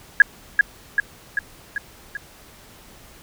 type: tone with echo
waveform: sine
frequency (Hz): 1661.2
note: G#6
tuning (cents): 0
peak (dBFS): -5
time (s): 0.2-0.22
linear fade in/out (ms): 2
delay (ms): 390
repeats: 5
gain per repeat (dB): -4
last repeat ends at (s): 2.17
effects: pink hiss -47 dBFS RMS until 3.22 s